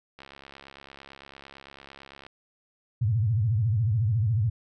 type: click train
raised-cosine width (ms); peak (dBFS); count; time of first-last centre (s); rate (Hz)
0.3; -29; 144; 0.19-2.265; 68.9
type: tone with vibrato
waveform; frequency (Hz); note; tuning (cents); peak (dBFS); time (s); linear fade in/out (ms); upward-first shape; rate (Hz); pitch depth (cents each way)
sine; 110; A2; 0; -21; 3.01-4.5; 10; sine; 14; 210
effects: none